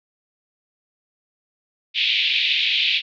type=band-pass noise; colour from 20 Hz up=white; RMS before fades=-20 dBFS; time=1.94-3.02 s; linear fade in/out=50 ms; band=2300 to 3800 Hz; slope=48 dB/octave; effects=none